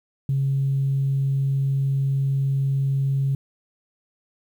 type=tone; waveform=sine; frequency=136.7 Hz; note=C#3; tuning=24 cents flat; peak=-18 dBFS; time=0.29-3.35 s; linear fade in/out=2 ms; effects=tanh soft clip ceiling -14 dBFS + 9-bit